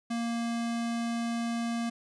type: tone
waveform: square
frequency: 233.1 Hz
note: A#3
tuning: in tune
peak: -30 dBFS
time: 0.1-1.9 s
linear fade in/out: 10 ms
effects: resampled to 22050 Hz